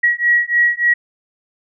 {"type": "beating tone pair", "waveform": "sine", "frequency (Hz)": [1911, 1914.4], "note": ["A#6", "A#6"], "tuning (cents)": [43, 46], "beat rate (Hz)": 3.4, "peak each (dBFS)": -15, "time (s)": [0.03, 0.94], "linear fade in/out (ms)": 10, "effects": []}